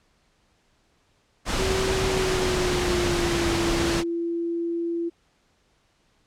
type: noise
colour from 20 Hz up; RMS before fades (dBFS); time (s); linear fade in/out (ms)
pink; -25; 1.45-4.04; 50
type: tone with pitch glide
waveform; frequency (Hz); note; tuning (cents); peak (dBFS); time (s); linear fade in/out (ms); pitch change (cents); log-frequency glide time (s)
sine; 380 to 338.5; F#4 to E4; +46 to +46; -24; 1.58-5.1; 20; -200; 2.08-3.49
effects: pink hiss -65 dBFS RMS until 6.26 s + low-pass 7000 Hz 12 dB/octave